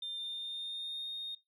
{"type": "tone with pitch glide", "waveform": "sine", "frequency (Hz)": [3600, 3693], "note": ["A7", "A#7"], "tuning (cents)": [39, -17], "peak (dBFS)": -36, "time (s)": [0.02, 1.35], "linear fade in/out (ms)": 5, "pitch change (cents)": 44, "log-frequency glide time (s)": [0.14, 1.12], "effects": ["noise-tail reverb RT60 0.2 s tail -20 dB re dry", "tanh soft clip ceiling -35 dBFS"]}